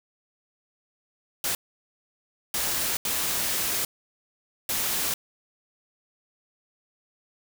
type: noise bursts at uneven times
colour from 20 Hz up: white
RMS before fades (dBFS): -27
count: 4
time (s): 1.44-1.55 / 2.54-2.97 / 3.05-3.85 / 4.69-5.14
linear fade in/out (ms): 2
effects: none